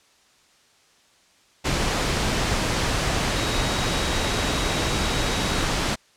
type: tone in noise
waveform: sine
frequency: 3813 Hz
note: A#7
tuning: 38 cents sharp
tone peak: -34 dBFS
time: 3.35-5.64 s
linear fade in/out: 20 ms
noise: pink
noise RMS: -23 dBFS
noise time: 1.64-5.96 s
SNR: -14 dB
effects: white hiss -58 dBFS RMS until 6.16 s + low-pass 7000 Hz 12 dB/octave